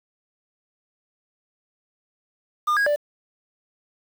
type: tone with pitch steps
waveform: triangle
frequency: 1210 / 1644 / 588 Hz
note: D#6 / G#6 / D5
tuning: -49 / -18 / +2 cents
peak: -16 dBFS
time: 2.67-2.961 s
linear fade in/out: 10 ms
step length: 97 ms
effects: 7-bit